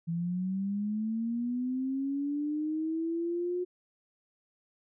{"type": "linear sweep", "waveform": "sine", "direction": "up", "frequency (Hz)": [164.81, 361.8], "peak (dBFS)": -29, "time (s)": [0.07, 3.65], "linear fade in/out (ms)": 20, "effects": []}